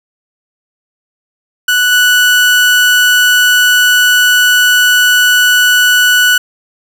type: tone with level steps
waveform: 30% pulse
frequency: 1480 Hz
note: F#6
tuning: in tune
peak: -5 / -3 dBFS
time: 1.68-6.38 s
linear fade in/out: 5 ms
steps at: 1.91 s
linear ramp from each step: 20 ms
effects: none